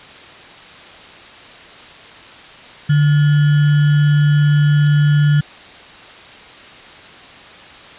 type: tone with sample-and-hold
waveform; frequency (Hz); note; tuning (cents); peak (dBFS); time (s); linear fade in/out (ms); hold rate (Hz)
sine; 147.1; D3; +3; -9; 2.89-5.41; 10; 1575
effects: white hiss -38 dBFS RMS until 7.98 s + resampled to 8000 Hz